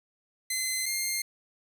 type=tone pair in turn; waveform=10% pulse; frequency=2055 / 2114 Hz; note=C7 / C7; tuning=-32 / +17 cents; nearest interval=unison; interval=49 cents; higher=second; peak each=-19 dBFS; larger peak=neither; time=0.5-0.86 / 0.86-1.22 s; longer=neither; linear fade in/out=5 ms; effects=none